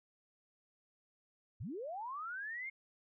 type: linear sweep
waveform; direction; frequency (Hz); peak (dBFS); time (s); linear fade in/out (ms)
sine; up; 75.7 to 2173; -40; 1.6-2.7; 10
effects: none